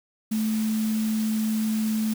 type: tone in noise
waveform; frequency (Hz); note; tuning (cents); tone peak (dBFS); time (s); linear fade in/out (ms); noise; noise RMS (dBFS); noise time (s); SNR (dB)
sine; 218.5; A3; -12; -22; 0.31-2.14; 10; white; -38; 0.31-2.14; +13
effects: none